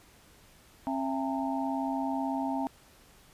sine tone cluster, 268.5 / 668 / 811 / 909 Hz, C4 / E5 / G#5 / A#5, +45 / +23 / -41 / -44 cents, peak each -31 / -37 / -36 / -36 dBFS, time 0.87-2.67 s, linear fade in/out 0 ms, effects pink hiss -58 dBFS RMS until 3.33 s + resampled to 32000 Hz

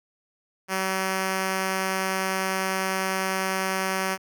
5% pulse tone, 190 Hz, F#3, 46 cents sharp, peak -13 dBFS, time 0.68-4.18 s, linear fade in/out 50 ms, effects none

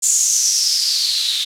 blue noise with band-pass filter sweep, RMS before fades -17 dBFS, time 0.02-1.45 s, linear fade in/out 20 ms, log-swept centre 7300 to 3600 Hz, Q 7.5, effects low-pass 12000 Hz 12 dB/octave

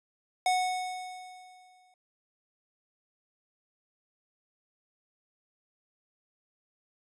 square tone with exponential decay, 736 Hz, F#5, 9 cents flat, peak -23 dBFS, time 0.46-1.94 s, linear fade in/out 2 ms, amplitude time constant 320 ms, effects resampled to 24000 Hz

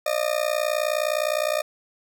40% pulse tone with amplitude modulation, 610 Hz, D#5, 34 cents flat, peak -17 dBFS, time 0.06-1.62 s, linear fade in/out 5 ms, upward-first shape sine, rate 59.7 Hz, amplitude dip 90%, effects none

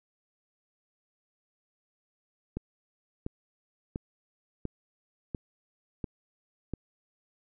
click train, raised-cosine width 3 ms, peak -20 dBFS, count 7, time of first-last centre 2.57-6.737 s, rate 1.44 Hz, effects none

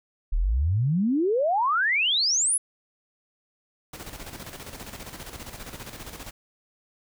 sine exponential sweep, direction up, 34.04 to 10910 Hz, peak -20 dBFS, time 0.32-2.58 s, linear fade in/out 10 ms
pink noise with tremolo, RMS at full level -38 dBFS, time 3.93-6.31 s, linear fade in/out 5 ms, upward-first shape square, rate 15 Hz, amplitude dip 55%
effects none

